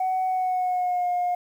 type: tone with pitch glide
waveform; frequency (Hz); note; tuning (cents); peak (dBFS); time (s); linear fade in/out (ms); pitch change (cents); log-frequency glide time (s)
sine; 748 to 713.8; F#5 to F5; +19 to +38; -20; 0-1.35; 5; -81; 0.26-1.07
effects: tanh soft clip ceiling -19 dBFS + 9-bit